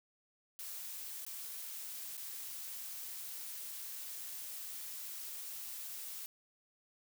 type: noise with dropouts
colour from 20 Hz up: blue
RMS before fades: -45 dBFS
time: 0.59-6.26 s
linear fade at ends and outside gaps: 0 ms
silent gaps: 1.25-1.265 / 2.169-2.177 s
effects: none